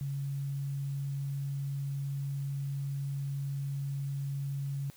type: tone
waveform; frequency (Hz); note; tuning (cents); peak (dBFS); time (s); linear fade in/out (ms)
sine; 139; C#3; +5; -32; 0.01-4.9; 0
effects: white hiss -58 dBFS RMS until 4.96 s